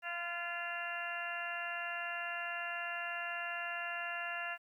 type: harmonic tone with a mistuned harmonic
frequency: 345.5 Hz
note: F4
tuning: 19 cents flat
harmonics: 2 / 3 / 4 / 5 / 6 / 7 / 8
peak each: -44 / -50 / -44 / -42 / -49 / -53 / -43 dBFS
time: 0.02-4.58 s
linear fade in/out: 50 ms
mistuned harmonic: 3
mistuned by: -22 cents
effects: 12-bit